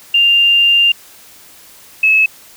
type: tone pair in turn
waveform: sine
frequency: 2794 / 2590 Hz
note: F7 / E7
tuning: 0 / -31 cents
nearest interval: minor second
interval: 131 cents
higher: first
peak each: -7 / -7 dBFS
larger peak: neither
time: 0.14-0.92 / 2.03-2.26 s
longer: first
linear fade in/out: 5 ms
effects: white hiss -41 dBFS RMS until 2.56 s